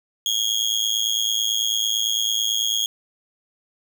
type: tone with amplitude modulation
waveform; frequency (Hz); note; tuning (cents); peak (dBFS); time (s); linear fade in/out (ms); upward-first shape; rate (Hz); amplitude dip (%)
30% pulse; 3287; G#7; -19; -13; 0.26-2.86; 2; sine; 109; 90
effects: none